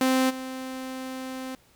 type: tone with level steps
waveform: sawtooth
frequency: 260.3 Hz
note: C4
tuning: 9 cents flat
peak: -16 / -29 dBFS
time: 0.01-1.55 s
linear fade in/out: 2 ms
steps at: 0.29 s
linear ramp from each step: 20 ms
effects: pink hiss -60 dBFS RMS until 1.75 s